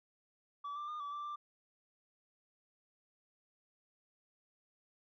sine tone with pitch steps, 1150 / 1181 / 1215 / 1151 / 1173 / 1181 Hz, D6 / D6 / D#6 / D6 / D6 / D6, -37 / +9 / -42 / -35 / -2 / +9 cents, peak -37 dBFS, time 0.64-1.36 s, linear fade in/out 10 ms, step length 120 ms, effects tanh soft clip ceiling -39 dBFS

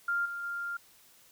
sine tone with level steps, 1396.9 Hz, F6, in tune, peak -27 / -35 / -33 dBFS, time 0.08-0.77 s, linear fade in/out 5 ms, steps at 0.25 / 0.43 s, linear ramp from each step 10 ms, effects white hiss -60 dBFS RMS until 1.31 s

